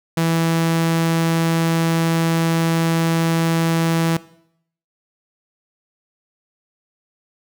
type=tone; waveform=sawtooth; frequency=164.81 Hz; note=E3; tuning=in tune; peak=-12 dBFS; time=0.17-4.17 s; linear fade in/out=5 ms; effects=noise-tail reverb RT60 0.7 s tail -19 dB re dry